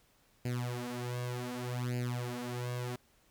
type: tone with flanger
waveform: sawtooth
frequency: 123 Hz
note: B2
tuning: 7 cents flat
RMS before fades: -37 dBFS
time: 0.45-2.96 s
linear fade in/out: 5 ms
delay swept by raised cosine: 0.42 to 6.32 ms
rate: 0.66 Hz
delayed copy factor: +0.9
effects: pink hiss -68 dBFS RMS until 3.3 s